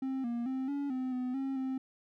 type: tone with pitch steps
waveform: triangle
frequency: 264.9 / 236.6 / 262.4 / 283.3 / 257.5 / 252 / 269.2 / 262.7 Hz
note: C4 / A#3 / C4 / C#4 / C4 / B3 / C4 / C4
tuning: +22 / +26 / +5 / +38 / -28 / +35 / +49 / +7 cents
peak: -30 dBFS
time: 0.02-1.78 s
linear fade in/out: 5 ms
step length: 220 ms
effects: none